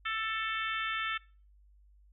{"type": "harmonic tone", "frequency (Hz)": 442.1, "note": "A4", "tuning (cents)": 8, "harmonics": [3, 4, 5, 6, 7, 8], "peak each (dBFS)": [-35, -37, -39, -41, -42, -43], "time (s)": [0.05, 1.18], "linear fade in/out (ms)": 10, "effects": ["noise-tail reverb RT60 0.4 s tail -24 dB re dry", "added 50 Hz sine -58 dBFS peak until 2.12 s"]}